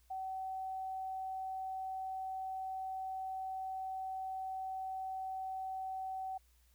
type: tone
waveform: sine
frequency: 760 Hz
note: F#5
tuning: 46 cents sharp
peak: -38 dBFS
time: 0.1-6.38 s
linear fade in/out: 10 ms
effects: added 60 Hz sine -66 dBFS peak until 6.74 s + white hiss -73 dBFS RMS until 6.74 s